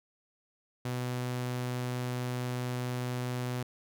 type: tone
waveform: sawtooth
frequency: 124.5 Hz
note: B2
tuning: 14 cents sharp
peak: -28 dBFS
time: 0.85-3.63 s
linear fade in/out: 5 ms
effects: none